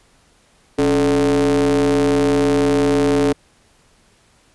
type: ring-modulated tone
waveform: square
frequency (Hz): 78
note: D#2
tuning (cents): +5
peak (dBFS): -11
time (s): 0.78-3.33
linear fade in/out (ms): 10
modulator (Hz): 357
effects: pink hiss -55 dBFS RMS until 4.54 s + resampled to 24000 Hz